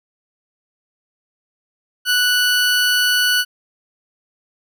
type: tone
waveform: 20% pulse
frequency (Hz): 1480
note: F#6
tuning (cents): 0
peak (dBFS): -9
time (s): 2.05-3.45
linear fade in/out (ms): 50
effects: none